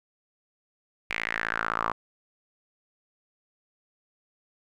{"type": "tone with band-pass filter sweep", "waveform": "sawtooth", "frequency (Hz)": 55.8, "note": "A1", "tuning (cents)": 25, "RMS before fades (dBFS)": -30, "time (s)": [1.1, 1.92], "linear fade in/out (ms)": 5, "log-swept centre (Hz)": [2300, 1100], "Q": 4.9, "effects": []}